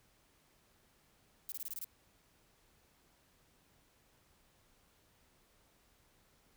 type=noise bursts; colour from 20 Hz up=violet; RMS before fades=-42 dBFS; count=7; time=1.49-1.844 s; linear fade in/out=0 ms; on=30 ms; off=24 ms; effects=pink hiss -70 dBFS RMS until 6.56 s